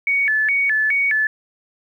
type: tone with vibrato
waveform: sine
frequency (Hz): 1970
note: B6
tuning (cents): -5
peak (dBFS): -15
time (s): 0.07-1.27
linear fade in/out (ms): 2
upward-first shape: square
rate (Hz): 2.4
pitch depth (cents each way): 220
effects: 9-bit